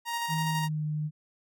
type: tone with tremolo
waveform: sawtooth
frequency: 937 Hz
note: A#5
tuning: 9 cents sharp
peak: -25 dBFS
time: 0.05-0.69 s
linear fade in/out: 50 ms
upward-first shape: square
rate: 12 Hz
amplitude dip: 25%
type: tone with pitch glide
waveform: sine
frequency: 158.3 to 152.03 Hz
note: D#3 to D#3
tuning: +30 to -40 cents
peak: -28 dBFS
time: 0.28-1.11 s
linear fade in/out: 50 ms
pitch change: -70 cents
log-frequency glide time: 0.46-0.85 s
effects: none